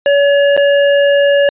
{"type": "tone with dropouts", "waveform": "square", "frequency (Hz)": 567, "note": "C#5", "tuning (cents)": 39, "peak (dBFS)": -8, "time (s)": [0.06, 1.49], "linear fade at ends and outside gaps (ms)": 1, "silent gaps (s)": [0.566, 0.575], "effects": ["resampled to 8000 Hz"]}